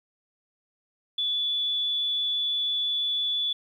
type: tone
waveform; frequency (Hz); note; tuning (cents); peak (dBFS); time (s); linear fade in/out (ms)
sine; 3449; A7; -35; -24; 1.18-3.53; 5
effects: 10-bit